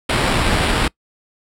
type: noise with sample-and-hold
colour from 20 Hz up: pink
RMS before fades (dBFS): -17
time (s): 0.09-0.88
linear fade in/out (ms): 5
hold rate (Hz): 6300
effects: noise-tail reverb RT60 0.1 s tail -24 dB re dry + low-pass 10000 Hz 12 dB/octave